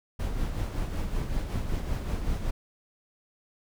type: noise with tremolo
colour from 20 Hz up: brown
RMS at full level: -28 dBFS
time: 0.19-2.51 s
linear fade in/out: 10 ms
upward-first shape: sine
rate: 5.3 Hz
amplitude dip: 45%
effects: none